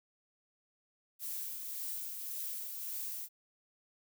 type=noise with tremolo; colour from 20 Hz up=violet; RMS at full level=-39 dBFS; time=1.19-3.29 s; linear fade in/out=50 ms; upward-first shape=triangle; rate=1.8 Hz; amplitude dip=40%; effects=none